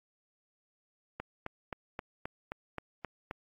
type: click train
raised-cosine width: 0.5 ms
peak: -22 dBFS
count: 9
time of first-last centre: 1.2-3.311 s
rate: 3.79 Hz
effects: AAC 32 kbps